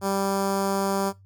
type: tone with notch filter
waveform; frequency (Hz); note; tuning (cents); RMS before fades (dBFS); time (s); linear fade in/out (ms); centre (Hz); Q
10% pulse; 196; G3; 0; -25; 0.01-1.13; 50; 2800; 0.96
effects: noise-tail reverb RT60 0.2 s tail -20 dB re dry + added 97 Hz sine -49 dBFS peak until 1.25 s